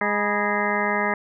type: harmonic tone with a mistuned harmonic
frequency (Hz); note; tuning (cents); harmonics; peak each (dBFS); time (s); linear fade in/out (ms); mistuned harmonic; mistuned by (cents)
206.8; G#3; -7; 1 / 2 / 3 / 4 / 5 / 6 / 8 / 9 / 10; -29 / -29 / -29 / -29 / -29 / -29 / -29 / -29 / -29; 0.01-1.14; 2; 5; -98
effects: none